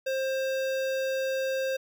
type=tone with notch filter; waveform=square; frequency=530 Hz; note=C5; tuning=22 cents sharp; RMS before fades=-29 dBFS; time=0.06-1.77 s; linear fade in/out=10 ms; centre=9500 Hz; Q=0.99; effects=none

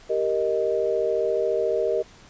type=chord; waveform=sine; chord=Eb major; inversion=first; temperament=equal; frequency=392 / 466.2 / 622.3 Hz; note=G4 / Bb4 / Eb5; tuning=0 / 0 / 0 cents; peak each=-26 / -24 / -25 dBFS; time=0.09-2.03 s; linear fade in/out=20 ms; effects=pink hiss -50 dBFS RMS until 2.29 s + resampled to 16000 Hz

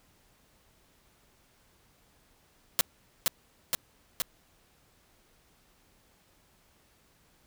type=noise with echo; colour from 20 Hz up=white; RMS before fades=-23 dBFS; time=2.79-2.81 s; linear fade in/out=0 ms; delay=470 ms; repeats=3; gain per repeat=-2 dB; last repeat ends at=4.22 s; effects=pink hiss -65 dBFS RMS until 7.46 s

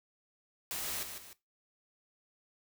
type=noise with echo; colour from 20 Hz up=white; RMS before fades=-38 dBFS; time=0.71-1.03 s; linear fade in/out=0 ms; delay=150 ms; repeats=2; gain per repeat=-7 dB; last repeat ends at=1.33 s; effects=noise-tail reverb RT60 0.2 s tail -17 dB re dry

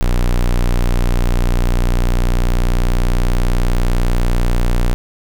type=tone; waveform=square; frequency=30.08 Hz; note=B0; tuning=45 cents flat; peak=-12 dBFS; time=0.01-4.94 s; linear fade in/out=0 ms; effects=none

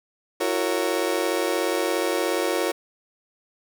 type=chord; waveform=35% pulse; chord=F# dominant seventh; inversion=third; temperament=just; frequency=333 / 370 / 462.5 / 555 Hz; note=E4 / F#4 / A#4 / C#5; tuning=+18 / 0 / -14 / +2 cents; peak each=-26 dBFS; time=0.4-2.72 s; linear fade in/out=10 ms; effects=none

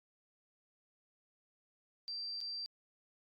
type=tone with dropouts; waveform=sine; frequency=4699 Hz; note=D8; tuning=in tune; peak=-39 dBFS; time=2.08-2.66 s; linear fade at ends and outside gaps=0 ms; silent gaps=2.405-2.412 s; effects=AAC 48 kbps

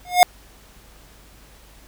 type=tone with exponential growth; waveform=square; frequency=718 Hz; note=F5; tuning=48 cents sharp; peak=-5 dBFS; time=0.05-0.23 s; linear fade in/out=0 ms; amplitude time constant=39 ms; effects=added 50 Hz sine -50 dBFS peak until 1.87 s + pink hiss -50 dBFS RMS until 1.87 s

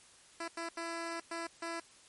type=tone bursts at uneven times; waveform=10% pulse; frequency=334.3 Hz; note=E4; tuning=24 cents sharp; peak=-29 dBFS; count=5; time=0.4-0.48 / 0.57-0.69 / 0.77-1.2 / 1.31-1.47 / 1.62-1.8 s; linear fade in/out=5 ms; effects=white hiss -60 dBFS RMS until 2.08 s + MP3 48 kbps

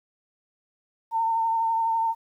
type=tone with vibrato; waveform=sine; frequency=906 Hz; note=A#5; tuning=50 cents flat; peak=-21 dBFS; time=1.11-2.15 s; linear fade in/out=50 ms; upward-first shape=sine; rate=12 Hz; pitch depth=25 cents each way; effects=10-bit

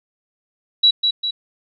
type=tone with echo; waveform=sine; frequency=3910 Hz; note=B7; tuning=18 cents flat; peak=-9 dBFS; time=0.83-0.91 s; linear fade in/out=10 ms; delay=200 ms; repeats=2; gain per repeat=-5 dB; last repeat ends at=1.31 s; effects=none

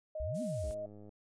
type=tone; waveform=sine; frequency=622.3 Hz; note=D#5; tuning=in tune; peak=-37 dBFS; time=0.15-0.86 s; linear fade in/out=5 ms
type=exponential two-way sweep; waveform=sine; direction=up then down; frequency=55.5 to 263.6 to 55.5 Hz; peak=-36 dBFS; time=0.2-0.71 s; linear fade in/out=0 ms; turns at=0.42 s
type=noise; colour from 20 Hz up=violet; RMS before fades=-48 dBFS; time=0.34-0.75 s; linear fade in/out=20 ms
type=click train; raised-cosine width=2 ms; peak=-40 dBFS; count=48; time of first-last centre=0.64-1.092 s; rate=104 Hz
effects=resampled to 22050 Hz

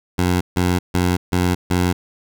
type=tone bursts; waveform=15% pulse; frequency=89.6 Hz; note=F2; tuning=45 cents sharp; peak=-9 dBFS; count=5; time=0.18-1.93 s; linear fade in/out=10 ms; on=230 ms; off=150 ms; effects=none

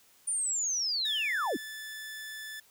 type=linear sweep; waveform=sine; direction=down; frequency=9397 to 190.9 Hz; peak=-28 dBFS; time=0.27-1.57 s; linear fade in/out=10 ms
type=tone; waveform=sawtooth; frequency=1746 Hz; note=A6; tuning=14 cents flat; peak=-36 dBFS; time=1.05-2.6 s; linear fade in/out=5 ms
effects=white hiss -62 dBFS RMS until 2.7 s

